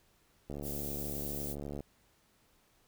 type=click train; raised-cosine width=2 ms; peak=-28 dBFS; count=95; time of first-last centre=0.5-1.806 s; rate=72 Hz
type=noise; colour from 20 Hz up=violet; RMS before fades=-41 dBFS; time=0.62-1.56 s; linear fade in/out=50 ms
effects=pink hiss -69 dBFS RMS until 2.87 s